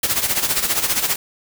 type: noise with tremolo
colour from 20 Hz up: white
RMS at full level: -17 dBFS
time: 0.03-1.16 s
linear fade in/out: 5 ms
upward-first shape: sine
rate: 15 Hz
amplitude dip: 70%
effects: none